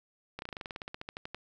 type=slowing click train; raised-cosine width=0.3 ms; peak=-23 dBFS; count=18; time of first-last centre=0.39-1.346 s; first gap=31 ms; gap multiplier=1.07; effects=none